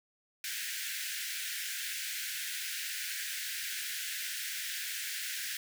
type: high-pass noise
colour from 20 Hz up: pink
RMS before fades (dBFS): -38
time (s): 0.44-5.57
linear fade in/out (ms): 2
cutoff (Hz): 1500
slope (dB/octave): 96
effects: none